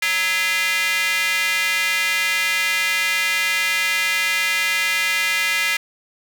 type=tone with high-pass filter; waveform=square; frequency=185.6 Hz; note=F#3; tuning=6 cents sharp; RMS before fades=-20 dBFS; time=0.02-5.77 s; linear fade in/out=5 ms; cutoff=2100 Hz; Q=3.1; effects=none